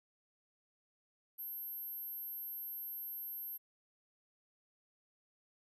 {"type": "tone", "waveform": "sine", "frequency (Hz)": 12740, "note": "G9", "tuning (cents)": 27, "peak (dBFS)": -40, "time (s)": [1.38, 3.58], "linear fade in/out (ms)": 20, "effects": ["tanh soft clip ceiling -38 dBFS"]}